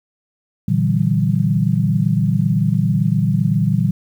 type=chord; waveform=sine; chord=E half-diminished seventh; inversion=second; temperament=equal with one note detuned; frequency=116.54 / 146.83 / 164.81 / 192.19 Hz; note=Bb2 / D3 / E3 / G3; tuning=0 / 0 / 0 / -34 cents; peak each=-19 dBFS; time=0.68-3.91 s; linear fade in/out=5 ms; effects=8-bit